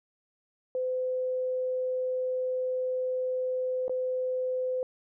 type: tone with dropouts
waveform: sine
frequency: 510 Hz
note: C5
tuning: 44 cents flat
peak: -27 dBFS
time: 0.75-4.83 s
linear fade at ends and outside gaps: 1 ms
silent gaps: 3.881-3.895 s
effects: none